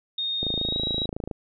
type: tone with pitch glide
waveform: sine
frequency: 3695 to 3850 Hz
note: A#7 to B7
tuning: -16 to -45 cents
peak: -25 dBFS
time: 0.18-1.06 s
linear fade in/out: 5 ms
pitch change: +71 cents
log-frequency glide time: 0.57-0.81 s
type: click train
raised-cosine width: 2 ms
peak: -17 dBFS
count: 25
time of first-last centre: 0.43-1.312 s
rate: 27.2 Hz
effects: none